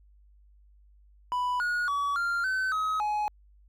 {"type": "tone with pitch steps", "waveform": "triangle", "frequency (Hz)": [990, 1447, 1137, 1392, 1525, 1272, 841], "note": ["B5", "F#6", "C#6", "F6", "G6", "D#6", "G#5"], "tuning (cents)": [4, -39, 44, -6, -48, 38, 22], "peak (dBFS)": -24, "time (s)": [1.32, 3.28], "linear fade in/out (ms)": 0, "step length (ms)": 280, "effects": ["added 50 Hz sine -55 dBFS peak until 3.68 s"]}